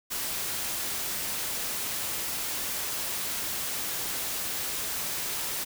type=noise; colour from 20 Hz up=white; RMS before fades=-32 dBFS; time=0.1-5.65 s; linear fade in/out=20 ms; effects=none